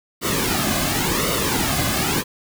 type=noise with flanger; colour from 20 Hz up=pink; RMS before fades=-21 dBFS; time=0.21-2.24 s; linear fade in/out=50 ms; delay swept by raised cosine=1.2 to 2.2 ms; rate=0.92 Hz; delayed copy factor=-0.7; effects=none